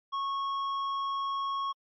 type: tone with hard clipping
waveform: triangle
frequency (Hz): 1100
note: C#6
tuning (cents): -14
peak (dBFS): -31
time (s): 0.12-1.73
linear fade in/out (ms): 20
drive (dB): 11
effects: low-pass 5000 Hz 12 dB/octave + MP3 64 kbps